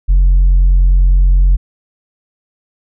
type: tone with tanh clipping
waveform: sine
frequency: 44.8 Hz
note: F1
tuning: 45 cents sharp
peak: -6 dBFS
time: 0.08-1.57 s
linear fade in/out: 20 ms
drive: 1 dB
effects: none